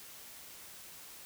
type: silence
effects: white hiss -51 dBFS RMS until 1.25 s